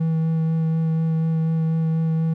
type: tone with vibrato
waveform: triangle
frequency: 161.5 Hz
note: E3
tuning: 35 cents flat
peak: -16 dBFS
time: 0-2.34 s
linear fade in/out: 10 ms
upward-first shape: sine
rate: 4.1 Hz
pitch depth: 10 cents each way
effects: none

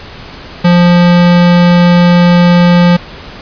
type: tone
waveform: square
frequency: 175.2 Hz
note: F3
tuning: 6 cents sharp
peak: -4 dBFS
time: 0.64-2.97 s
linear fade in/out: 10 ms
effects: pink hiss -29 dBFS RMS until 3.41 s + resampled to 11025 Hz

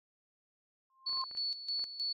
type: tone with exponential growth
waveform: sine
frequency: 1058 Hz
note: C6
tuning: 19 cents sharp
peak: -33 dBFS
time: 0.9-1.24 s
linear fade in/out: 1 ms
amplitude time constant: 72 ms
type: tone with tremolo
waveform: sine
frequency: 4435 Hz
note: C#8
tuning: in tune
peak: -32 dBFS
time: 1.06-2.13 s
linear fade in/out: 10 ms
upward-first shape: square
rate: 3.2 Hz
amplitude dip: 70%
type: clicks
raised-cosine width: 0.5 ms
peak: -40 dBFS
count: 7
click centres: 1.093 / 1.13 / 1.173 / 1.313 / 1.351 / 1.794 / 1.841 s
effects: MP3 64 kbps

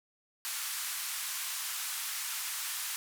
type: band-pass noise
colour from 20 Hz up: white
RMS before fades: -37 dBFS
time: 0.45-2.96 s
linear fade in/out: 0 ms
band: 1000 to 14000 Hz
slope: 24 dB/octave
effects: none

